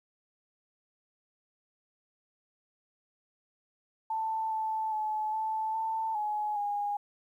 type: tone with pitch steps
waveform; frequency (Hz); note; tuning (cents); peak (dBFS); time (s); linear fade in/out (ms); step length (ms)
sine; 885 / 877 / 860 / 876 / 889 / 843 / 820; A5 / A5 / A5 / A5 / A5 / G#5 / G#5; +10 / -6 / -40 / -8 / +18 / +26 / -22; -29; 4.1-6.97; 5; 410
effects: 11-bit